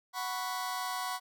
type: chord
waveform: sawtooth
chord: F# suspended fourth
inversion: none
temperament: just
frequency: 740 / 986.7 / 1110 Hz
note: F#5 / B5 / C#6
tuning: 0 / -2 / +2 cents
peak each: -34 dBFS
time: 0.13-1.2 s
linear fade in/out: 50 ms
effects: none